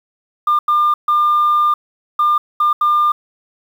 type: tone bursts at uneven times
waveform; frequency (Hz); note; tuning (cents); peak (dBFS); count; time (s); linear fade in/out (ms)
sine; 1200; D6; +37; -9; 6; 0.47-0.59 / 0.68-0.94 / 1.08-1.74 / 2.19-2.38 / 2.6-2.73 / 2.81-3.12; 5
effects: tanh soft clip ceiling -8 dBFS + 7-bit